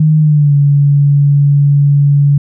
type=tone with pitch glide; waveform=sine; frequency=154.8 to 142.77 Hz; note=D#3 to D3; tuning=-9 to -49 cents; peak=-5 dBFS; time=0-2.38 s; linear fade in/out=5 ms; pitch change=-140 cents; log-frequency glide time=0.19-0.54 s; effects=none